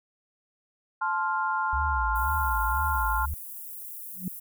sine chord, F major, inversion first, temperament just, 873.1 / 1047.7 / 1396.9 Hz, A5 / C6 / F6, -14 / +2 / 0 cents, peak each -29 dBFS, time 1.01-3.26 s, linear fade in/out 10 ms
sine tone with vibrato, 65.41 Hz, C2, in tune, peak -28 dBFS, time 1.73-3.34 s, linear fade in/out 0 ms, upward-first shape sine, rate 2 Hz, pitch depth 260 cents each way
white high-pass noise, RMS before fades -40 dBFS, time 2.15-4.4 s, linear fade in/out 10 ms, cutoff 11000 Hz, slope 24 dB/octave
sine tone with exponential growth, 184.5 Hz, F#3, 5 cents flat, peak -25 dBFS, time 4.12-4.28 s, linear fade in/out 2 ms, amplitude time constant 33 ms
effects none

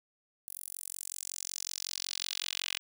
10% pulse tone with high-pass filter sweep, 45.41 Hz, F#1, 32 cents flat, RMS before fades -39 dBFS, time 0.48-2.79 s, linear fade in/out 0 ms, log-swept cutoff 12000 to 2800 Hz, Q 2.1, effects none

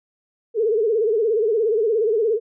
sine tone with vibrato, 440 Hz, A4, in tune, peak -16 dBFS, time 0.54-2.4 s, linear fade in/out 50 ms, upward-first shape sine, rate 17 Hz, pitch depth 120 cents each way, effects none

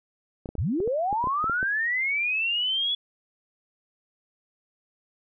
clicks, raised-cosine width 2 ms, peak -21 dBFS, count 11, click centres 0.458 / 0.49 / 0.553 / 0.803 / 0.876 / 1.128 / 1.241 / 1.272 / 1.442 / 1.497 / 1.629 s
sine linear sweep, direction up, 51.91 to 3417 Hz, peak -23 dBFS, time 0.58-2.95 s, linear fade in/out 5 ms
effects none

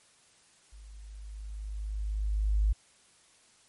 sine tone with level ramp, 51.91 Hz, G#1, in tune, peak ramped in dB -47 to -21 dBFS, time 0.72-2.73 s, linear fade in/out 10 ms, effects white hiss -62 dBFS RMS until 3.68 s + MP3 48 kbps

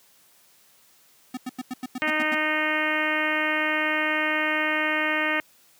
square tone bursts, 253.5 Hz, B3, 45 cents sharp, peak -29 dBFS, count 9, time 1.34-2.348 s, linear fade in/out 5 ms, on 32 ms, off 90 ms
harmonic tone, 308.1 Hz, D#4, 17 cents flat, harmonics 1 / 2 / 3 / 4 / 5 / 6 / 7 / 8 / 9 / 10, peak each -31 / -31 / -34 / -32 / -31 / -27 / -29 / -33 / -35 / -40 dBFS, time 2.02-5.4 s, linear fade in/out 0 ms
effects white hiss -58 dBFS RMS until 5.79 s + high-pass 100 Hz 12 dB/octave

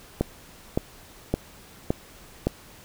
click train, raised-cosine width 2 ms, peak -8 dBFS, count 5, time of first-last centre 0.21-2.47 s, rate 1.77 Hz, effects pink hiss -49 dBFS RMS until 2.84 s

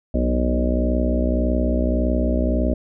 harmonic tone with a mistuned harmonic, 61.74 Hz, B1, in tune, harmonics 1 / 3 / 4 / 5 / 6 / 7 / 8 / 9 / 10, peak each -20 / -28 / -23 / -28 / -31 / -36 / -37 / -29 / -27 dBFS, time 0.14-2.74 s, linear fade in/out 5 ms, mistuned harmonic 4, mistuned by -25 cents, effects none

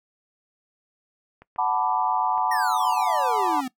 clicks, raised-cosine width 0.5 ms, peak -31 dBFS, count 3, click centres 1.42 / 1.561 / 2.379 s
sine chord, B minor seventh, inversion second, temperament equal, 740 / 880 / 987.8 / 1174.7 Hz, F#5 / A5 / B5 / D6, 0 / 0 / 0 / 0 cents, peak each -26 / -25 / -26 / -29 dBFS, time 1.58-3.61 s, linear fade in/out 10 ms
square exponential sweep, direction down, 1905 to 247.3 Hz, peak -28 dBFS, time 2.51-3.68 s, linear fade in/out 5 ms
effects noise-tail reverb RT60 0.1 s tail -19 dB re dry

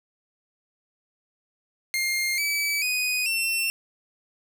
sawtooth tone with pitch steps, 2119 / 2297 / 2491 / 2701 Hz, C7 / D7 / D#7 / E7, +21 / -39 / +1 / +42 cents, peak -20 dBFS, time 1.94-3.7 s, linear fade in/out 0 ms, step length 440 ms, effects none

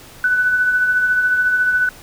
sine tone with tremolo, 1494 Hz, F#6, 16 cents sharp, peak -11 dBFS, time 0.24-1.89 s, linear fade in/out 2 ms, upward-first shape triangle, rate 14 Hz, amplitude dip 45%, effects pink hiss -41 dBFS RMS until 2.02 s

